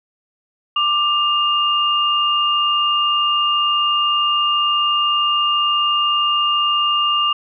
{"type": "tone pair together", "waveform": "sine", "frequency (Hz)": [1184, 2819], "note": ["D6", "F7"], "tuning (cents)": [14, 16], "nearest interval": "octave + minor third", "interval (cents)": 1502, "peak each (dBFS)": -17, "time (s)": [0.76, 7.33], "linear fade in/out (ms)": 5, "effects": []}